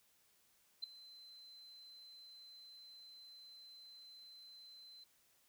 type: tone with ADSR envelope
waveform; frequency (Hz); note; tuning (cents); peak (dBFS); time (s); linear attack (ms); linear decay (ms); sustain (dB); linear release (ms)
sine; 4065; B7; +49; -36; 0.82-5.04; 18; 5; -19; 5
effects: white hiss -73 dBFS RMS until 5.48 s